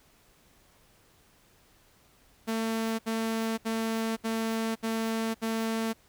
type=tone bursts; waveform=sawtooth; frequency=224.4 Hz; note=A3; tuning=34 cents sharp; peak=-24 dBFS; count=6; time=2.47-5.935 s; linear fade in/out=20 ms; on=520 ms; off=69 ms; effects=pink hiss -62 dBFS RMS until 6.08 s